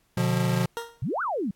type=chord; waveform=square; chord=B diminished; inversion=none; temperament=just; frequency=123.47 / 148.16 / 177.8 Hz; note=B2 / D3 / F3; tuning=0 / +16 / +31 cents; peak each=-26 / -31 / -26 dBFS; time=0.17-0.66 s; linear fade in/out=5 ms
type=tone with exponential decay; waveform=20% pulse; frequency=466.2 Hz; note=A#4; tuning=in tune; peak=-22 dBFS; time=0.77-1.03 s; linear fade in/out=0 ms; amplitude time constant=55 ms
type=exponential two-way sweep; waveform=sine; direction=up then down; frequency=103.1 to 1550 to 174.2 Hz; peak=-25 dBFS; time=1.02-1.51 s; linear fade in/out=5 ms; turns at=1.22 s
effects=pink hiss -67 dBFS RMS until 1.55 s + AAC 64 kbps